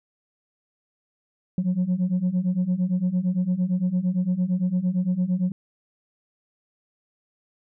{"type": "beating tone pair", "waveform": "sine", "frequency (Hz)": [176.8, 185.6], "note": ["F3", "F#3"], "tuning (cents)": [22, 6], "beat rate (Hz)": 8.8, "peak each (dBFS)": [-23, -21], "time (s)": [1.58, 5.52], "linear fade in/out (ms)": 2, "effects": ["tanh soft clip ceiling -17 dBFS"]}